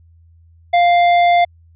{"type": "tone with hard clipping", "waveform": "sine", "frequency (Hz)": 698.5, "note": "F5", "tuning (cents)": 0, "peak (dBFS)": -11, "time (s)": [0.73, 1.45], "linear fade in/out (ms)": 10, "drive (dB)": 11, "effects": ["added 83 Hz sine -45 dBFS peak until 1.75 s", "resampled to 8000 Hz"]}